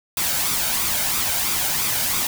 white noise with flanger, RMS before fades -22 dBFS, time 0.17-2.27 s, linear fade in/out 2 ms, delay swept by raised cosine 0.83 to 1.35 ms, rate 3 Hz, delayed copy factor +0.5, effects none

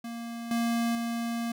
square tone with level steps, 233.1 Hz, A#3, in tune, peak -36 / -26 / -30 dBFS, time 0.04-1.52 s, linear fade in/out 5 ms, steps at 0.51 / 0.95 s, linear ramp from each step 2 ms, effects none

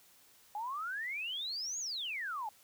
sine exponential two-way sweep, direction up then down, 811 to 6870 to 811 Hz, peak -36 dBFS, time 0.55-2.49 s, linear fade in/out 2 ms, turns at 1.79 s, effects white hiss -63 dBFS RMS until 2.63 s

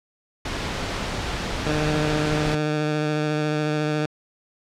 pink noise, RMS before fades -27 dBFS, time 0.45-2.55 s, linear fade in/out 5 ms
15% pulse tone with vibrato, 151.7 Hz, D#3, 44 cents flat, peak -15 dBFS, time 1.66-4.06 s, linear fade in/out 5 ms, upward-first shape triangle, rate 14 Hz, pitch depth 19 cents each way
effects low-pass 5000 Hz 12 dB/octave

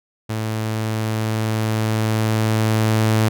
sawtooth tone with level ramp, 109.8 Hz, A2, 3 cents flat, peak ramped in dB -18 to -10 dBFS, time 0.29-3.29 s, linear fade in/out 10 ms, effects none

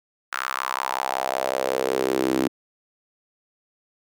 sawtooth tone with high-pass filter sweep, 65.41 Hz, C2, in tune, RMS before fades -25 dBFS, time 0.32-2.48 s, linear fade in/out 10 ms, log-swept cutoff 1400 to 290 Hz, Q 3.6, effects none

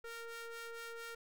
sawtooth ring-modulated tone, 461.9 Hz, A#4, 16 cents flat, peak -38 dBFS, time 0.04-1.15 s, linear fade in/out 5 ms, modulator 926 Hz, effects none

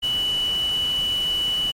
sine tone in noise, 2960 Hz, F#7, in tune, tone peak -20 dBFS, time 0.02-1.72 s, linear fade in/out 20 ms, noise pink, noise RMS -36 dBFS, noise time 0.02-1.72 s, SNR +13 dB, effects MP3 64 kbps

